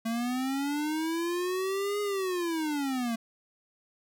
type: linear two-way sweep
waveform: square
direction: up then down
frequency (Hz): 223.8 to 415.3 to 223.8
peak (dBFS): -29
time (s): 0.05-3.16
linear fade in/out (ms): 10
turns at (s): 2.01
effects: none